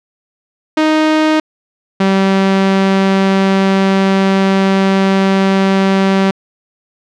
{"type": "tone pair in turn", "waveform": "sawtooth", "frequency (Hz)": [311.1, 193.23], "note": ["D#4", "G3"], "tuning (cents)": [0, -25], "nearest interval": "minor sixth", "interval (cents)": 825, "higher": "first", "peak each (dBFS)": -5, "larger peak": "neither", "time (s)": [[0.77, 1.4], [2, 6.31]], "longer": "second", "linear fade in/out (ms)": 5, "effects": ["low-pass 4000 Hz 12 dB/octave"]}